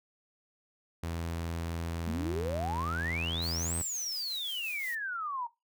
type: tone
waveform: sawtooth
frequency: 83.6 Hz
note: E2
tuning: 25 cents sharp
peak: -30 dBFS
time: 1.03-3.82 s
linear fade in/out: 5 ms
type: exponential two-way sweep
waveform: sine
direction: up then down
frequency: 207.7 to 8380 to 929 Hz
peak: -33 dBFS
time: 2.07-5.47 s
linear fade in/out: 5 ms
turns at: 3.76 s
type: noise with tremolo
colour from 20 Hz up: blue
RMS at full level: -45 dBFS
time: 3.42-4.95 s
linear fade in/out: 2 ms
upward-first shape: sine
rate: 5.7 Hz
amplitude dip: 30%
effects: noise-tail reverb RT60 0.2 s tail -17 dB re dry